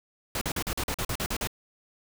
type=noise bursts; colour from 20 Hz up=pink; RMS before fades=-30 dBFS; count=11; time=0.35-1.473 s; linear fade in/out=2 ms; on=63 ms; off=43 ms; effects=none